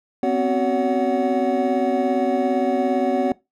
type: tone cluster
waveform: triangle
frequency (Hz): 249.1 / 266.6 / 375.1 / 567 / 739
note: B3 / C4 / F#4 / C#5 / F#5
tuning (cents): +15 / +33 / +24 / +39 / -2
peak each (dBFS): -22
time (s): 0.23-3.32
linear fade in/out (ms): 2
effects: noise-tail reverb RT60 0.2 s tail -21 dB re dry